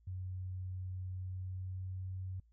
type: tone with pitch glide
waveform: sine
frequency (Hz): 92.5 to 93.41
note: F#2 to F#2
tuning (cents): 0 to +17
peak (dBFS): -39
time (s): 0.07-2.4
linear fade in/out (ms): 5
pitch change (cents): +17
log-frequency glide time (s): 1.14-2.03
effects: noise-tail reverb RT60 0.1 s tail -26 dB re dry + added 57 Hz sine -64 dBFS peak until 2.52 s